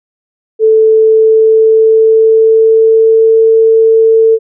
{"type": "tone with pitch glide", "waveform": "sine", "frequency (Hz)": [440, 447.4], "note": ["A4", "A4"], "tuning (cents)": [0, 29], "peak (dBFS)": -3, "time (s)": [0.59, 4.39], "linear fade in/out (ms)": 50, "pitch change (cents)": 29, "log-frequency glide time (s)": [0.9, 3.43], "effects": []}